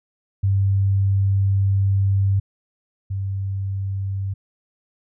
sine tone pair in turn, 98 / 97.46 Hz, G2 / G2, 0 / -10 cents, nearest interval unison, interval 10 cents, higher first, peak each -15 / -22 dBFS, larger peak first, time 0.43-2.4 / 3.1-4.34 s, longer first, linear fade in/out 10 ms, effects none

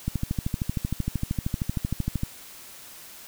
click train, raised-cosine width 5 ms, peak -13 dBFS, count 29, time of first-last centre 0.08-2.234 s, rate 13 Hz, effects white hiss -45 dBFS RMS until 3.27 s

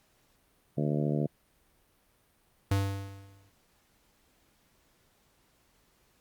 harmonic tone, 74 Hz, D2, 14 cents sharp, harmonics 2 / 3 / 4 / 5 / 6 / 7 / 8 / 9, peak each -29 / -33 / -35 / -37 / -39 / -40 / -41 / -42 dBFS, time 0.77-1.27 s, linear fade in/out 10 ms
square tone with exponential decay, 98.4 Hz, G2, 7 cents sharp, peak -23 dBFS, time 2.71-3.5 s, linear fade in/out 5 ms, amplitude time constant 170 ms
effects pink hiss -68 dBFS RMS until 6.2 s + Opus 48 kbps

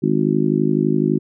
harmonic tone, 51.91 Hz, G#1, in tune, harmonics 3 / 4 / 5 / 6 / 7, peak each -21 / -21 / -21 / -21 / -21 dBFS, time 0.02-1.19 s, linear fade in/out 20 ms, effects none

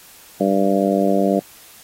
harmonic tone, 98 Hz, G2, in tune, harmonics 2 / 3 / 4 / 5 / 6 / 7, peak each -19 / -21 / -23 / -23 / -21 / -23 dBFS, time 0.4-1.4 s, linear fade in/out 10 ms, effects white hiss -45 dBFS RMS until 1.83 s + AAC 48 kbps

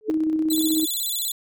sine tone with exponential growth, 431.8 Hz, A4, 33 cents flat, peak -18 dBFS, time 0.01-0.1 s, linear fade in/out 0 ms, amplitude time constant 19 ms
sine tone with tremolo, 314.7 Hz, D#4, 20 cents sharp, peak -18 dBFS, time 0.08-0.86 s, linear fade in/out 20 ms, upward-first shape square, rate 16 Hz, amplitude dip 30%
5% pulse tone with vibrato, 3729 Hz, A#7, in tune, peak -17 dBFS, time 0.5-1.32 s, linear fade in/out 5 ms, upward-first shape square, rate 16 Hz, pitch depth 130 cents each way
effects none

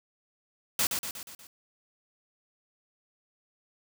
white noise with echo, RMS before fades -26 dBFS, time 0.79-0.87 s, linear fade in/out 2 ms, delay 120 ms, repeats 5, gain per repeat -5 dB, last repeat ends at 1.47 s, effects none

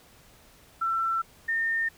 sine tone pair in turn, 1342 / 1820 Hz, E6 / A#6, +31 / -42 cents, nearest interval perfect fourth, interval 527 cents, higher second, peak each -24 dBFS, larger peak neither, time 0.81-1.22 / 1.48-1.89 s, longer neither, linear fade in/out 10 ms, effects pink hiss -56 dBFS RMS until 1.97 s

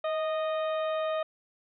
harmonic tone with a mistuned harmonic, 619 Hz, D#5, 9 cents flat, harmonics 1 / 2 / 3 / 4 / 5 / 6, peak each -28 / -35 / -44 / -46 / -48 / -48 dBFS, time 0.04-1.23 s, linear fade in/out 5 ms, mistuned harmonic 1, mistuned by +34 cents, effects none

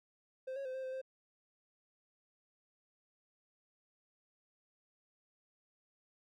triangle tone with pitch steps, 521 / 550 / 516 / 526 / 519 / 525 Hz, C5 / C#5 / C5 / C5 / C5 / C5, -7 / -14 / -24 / +9 / -14 / +6 cents, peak -37 dBFS, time 0.47-1.016 s, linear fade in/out 10 ms, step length 91 ms, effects none

